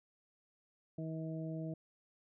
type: harmonic tone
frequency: 160 Hz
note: D#3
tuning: 49 cents sharp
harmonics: 1 / 2 / 3 / 4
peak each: -40 / -44 / -52 / -48 dBFS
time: 0.98-1.74 s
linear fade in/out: 5 ms
effects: none